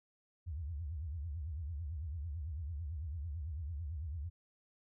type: tone with vibrato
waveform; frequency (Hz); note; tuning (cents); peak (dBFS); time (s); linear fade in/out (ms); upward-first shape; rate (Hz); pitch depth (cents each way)
sine; 77.78; D#2; 0; -38; 0.46-4.3; 20; triangle; 9; 280
effects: none